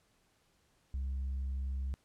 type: tone with tanh clipping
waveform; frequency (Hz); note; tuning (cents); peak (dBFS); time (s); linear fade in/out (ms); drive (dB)
sine; 66.7; C2; +34; -34; 0.94-1.94; 0; 1
effects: pink hiss -72 dBFS RMS until 2.04 s + low-pass 11000 Hz 12 dB/octave